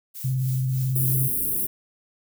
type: noise with tremolo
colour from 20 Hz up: violet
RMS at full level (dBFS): -35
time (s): 0.14-1.16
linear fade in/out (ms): 20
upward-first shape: triangle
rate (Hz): 3.3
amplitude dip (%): 75
type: tone with vibrato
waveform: sine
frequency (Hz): 130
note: C3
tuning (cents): -11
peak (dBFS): -21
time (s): 0.24-1.28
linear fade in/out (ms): 10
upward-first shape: triangle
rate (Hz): 18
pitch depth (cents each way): 45
type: band-stop noise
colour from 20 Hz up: white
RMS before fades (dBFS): -25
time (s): 0.95-1.67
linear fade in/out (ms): 10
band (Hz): 410 to 9900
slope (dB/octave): 48
effects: none